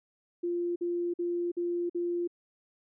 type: tone bursts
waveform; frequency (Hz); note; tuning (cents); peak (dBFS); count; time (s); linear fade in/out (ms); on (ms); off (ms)
sine; 347.7; F4; -8; -28; 5; 0.43-2.276; 10; 330; 49
effects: none